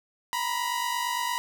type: tone pair together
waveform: sawtooth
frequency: 947 / 995.7 Hz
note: A#5 / B5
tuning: +27 / +14 cents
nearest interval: minor second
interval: 87 cents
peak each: -26 dBFS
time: 0.33-1.38 s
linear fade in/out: 0 ms
effects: none